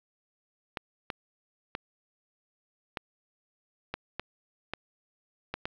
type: clicks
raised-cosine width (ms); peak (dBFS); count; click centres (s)
0.3; -16; 9; 0.772 / 1.102 / 1.751 / 2.972 / 3.94 / 4.196 / 4.736 / 5.54 / 5.655
effects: low-pass 4000 Hz 12 dB/octave + 9-bit